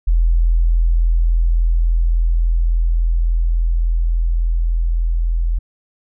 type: tone with level ramp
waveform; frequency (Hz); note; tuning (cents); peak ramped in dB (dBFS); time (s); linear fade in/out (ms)
sine; 41.77; E1; +24; -10 to -14; 0.07-5.59; 10
effects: none